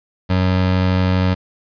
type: tone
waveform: 25% pulse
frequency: 92.5 Hz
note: F#2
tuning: in tune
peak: -10 dBFS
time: 0.29-1.35 s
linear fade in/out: 20 ms
effects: resampled to 11025 Hz + 8-bit